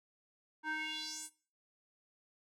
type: tone with band-pass filter sweep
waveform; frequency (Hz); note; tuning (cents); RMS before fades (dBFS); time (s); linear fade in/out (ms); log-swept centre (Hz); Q
square; 311.1; D#4; 0; -41; 0.63-1.3; 50; 1200 to 9800; 3.7
effects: noise-tail reverb RT60 0.4 s tail -20 dB re dry